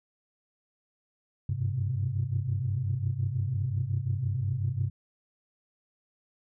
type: tone cluster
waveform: sine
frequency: 94.8 / 100.5 / 124.6 / 131.5 Hz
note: F#2 / G2 / B2 / C3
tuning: +43 / +44 / +16 / +9 cents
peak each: -34 / -30 / -36 / -30 dBFS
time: 1.49-4.9 s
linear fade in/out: 5 ms
effects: tanh soft clip ceiling -18 dBFS